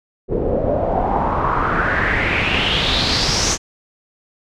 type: noise with low-pass filter sweep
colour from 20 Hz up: pink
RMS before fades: -18 dBFS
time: 0.28-3.58 s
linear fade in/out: 50 ms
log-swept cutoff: 410 to 6500 Hz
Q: 4.8
effects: none